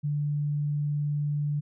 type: tone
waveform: sine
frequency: 146.83 Hz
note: D3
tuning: in tune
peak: -25 dBFS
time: 0.03-1.61 s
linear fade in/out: 20 ms
effects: none